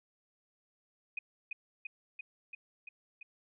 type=tone with echo; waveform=sine; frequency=2488 Hz; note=D#7; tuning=1 cent flat; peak=-34 dBFS; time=1.17-1.19 s; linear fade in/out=5 ms; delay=340 ms; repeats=6; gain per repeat=-2 dB; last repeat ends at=3.23 s; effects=none